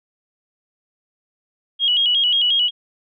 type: tone with vibrato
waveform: sine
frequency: 3095 Hz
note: G7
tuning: 23 cents flat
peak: -14 dBFS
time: 1.79-2.71 s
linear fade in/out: 50 ms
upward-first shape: square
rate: 5.6 Hz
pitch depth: 88 cents each way
effects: none